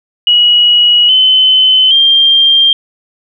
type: tone with pitch steps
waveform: sine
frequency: 2912 / 3046 / 3187 Hz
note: F#7 / F#7 / G7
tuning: -28 / +50 / +28 cents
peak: -4 dBFS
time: 0.27-2.73 s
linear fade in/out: 2 ms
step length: 820 ms
effects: none